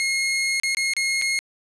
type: tone with dropouts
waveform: sawtooth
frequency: 2154 Hz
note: C7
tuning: 50 cents sharp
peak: -17 dBFS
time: 0-1.39 s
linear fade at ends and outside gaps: 0 ms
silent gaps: 0.599-0.634 / 0.748-0.77 / 0.936-0.966 / 1.215-1.221 s
effects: resampled to 24000 Hz + 8-bit